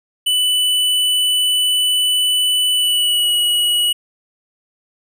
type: tone with pitch glide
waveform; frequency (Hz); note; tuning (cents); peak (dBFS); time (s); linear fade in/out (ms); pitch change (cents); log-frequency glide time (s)
square; 2984 to 2919; F#7 to F#7; +14 to -24; -14; 0.26-3.93; 10; -38; 2.73-3.33
effects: none